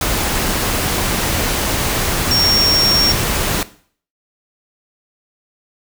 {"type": "tone in noise", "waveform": "sine", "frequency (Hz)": 5540, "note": "F8", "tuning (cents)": -15, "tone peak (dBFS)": -13, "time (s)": [2.31, 3.12], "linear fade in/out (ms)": 2, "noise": "pink", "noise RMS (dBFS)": -18, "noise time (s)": [0.01, 3.63], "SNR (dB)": 2, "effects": ["noise-tail reverb RT60 0.5 s tail -17 dB re dry"]}